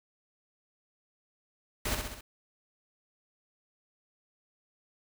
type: noise with echo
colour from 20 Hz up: pink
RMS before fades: -32 dBFS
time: 1.85-1.95 s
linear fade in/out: 5 ms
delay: 65 ms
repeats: 4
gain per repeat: -4 dB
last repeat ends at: 2.21 s
effects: none